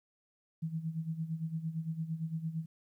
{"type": "tone with tremolo", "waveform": "sine", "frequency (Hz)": 161.5, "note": "E3", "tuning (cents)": -35, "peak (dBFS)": -31, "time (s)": [0.62, 2.66], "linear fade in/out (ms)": 10, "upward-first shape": "sine", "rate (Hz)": 8.8, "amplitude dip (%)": 75, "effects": ["12-bit"]}